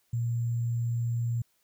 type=tone with sample-and-hold; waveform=sine; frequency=117.9 Hz; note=A#2; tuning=20 cents sharp; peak=-26 dBFS; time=0.13-1.42 s; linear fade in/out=5 ms; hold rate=7350 Hz; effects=white hiss -71 dBFS RMS until 1.63 s